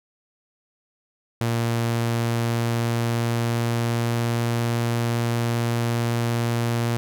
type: tone with pitch glide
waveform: sawtooth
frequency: 116.54 to 117.62 Hz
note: A#2 to A#2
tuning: 0 to +16 cents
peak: -17 dBFS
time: 1.41-6.97 s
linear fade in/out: 0 ms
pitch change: +16 cents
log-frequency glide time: 1.69-4.45 s
effects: none